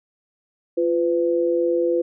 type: tone pair together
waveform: sine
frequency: 346 / 503 Hz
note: F4 / B4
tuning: -16 / +32 cents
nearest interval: tritone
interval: 648 cents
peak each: -20 dBFS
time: 0.77-2.02 s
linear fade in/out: 10 ms
effects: none